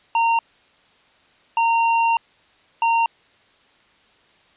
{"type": "tone bursts at uneven times", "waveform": "square", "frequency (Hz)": 920, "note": "A#5", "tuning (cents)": -23, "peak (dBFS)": -16, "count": 3, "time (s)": [[0.15, 0.39], [1.57, 2.17], [2.82, 3.06]], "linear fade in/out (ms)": 2, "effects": ["white hiss -56 dBFS RMS until 4.56 s", "resampled to 8000 Hz"]}